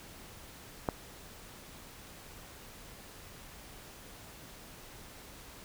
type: click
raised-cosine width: 1 ms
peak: -15 dBFS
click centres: 0.888 s
effects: pink hiss -51 dBFS RMS until 5.64 s